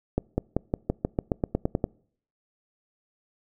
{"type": "accelerating click train", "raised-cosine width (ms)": 2, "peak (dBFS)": -10, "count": 13, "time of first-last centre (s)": [0.18, 1.841], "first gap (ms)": 200, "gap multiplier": 0.93, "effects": ["noise-tail reverb RT60 0.6 s tail -26 dB re dry"]}